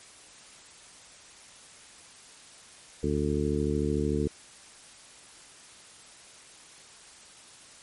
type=harmonic tone; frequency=73.42 Hz; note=D2; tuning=in tune; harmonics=1 / 2 / 3 / 4 / 5 / 6; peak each=-32 / -32 / -32 / -32 / -32 / -32 dBFS; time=3.03-4.28 s; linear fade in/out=5 ms; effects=white hiss -51 dBFS RMS until 7.82 s + MP3 48 kbps